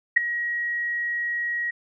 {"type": "tone with ADSR envelope", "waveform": "sine", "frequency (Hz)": 1900, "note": "A#6", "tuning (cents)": 33, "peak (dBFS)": -9, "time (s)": [0.16, 1.71], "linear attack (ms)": 13, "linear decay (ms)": 5, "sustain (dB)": -15, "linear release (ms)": 10, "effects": []}